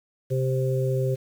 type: harmonic tone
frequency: 130.81 Hz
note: C3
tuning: in tune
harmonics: 1 / 3 / 4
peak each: -23 / -28 / -29 dBFS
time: 0.3-1.16 s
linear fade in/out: 20 ms
effects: 8-bit